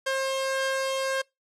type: tone pair together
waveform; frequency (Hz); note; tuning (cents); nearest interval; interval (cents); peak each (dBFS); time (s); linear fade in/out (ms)
sawtooth; 533.9 / 1600; C5 / G6; +35 / +35; octave + perfect fifth; 1900; -22 / -30; 0.06-1.22; 10
effects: noise-tail reverb RT60 0.2 s tail -25 dB re dry + low-pass 10000 Hz 12 dB/octave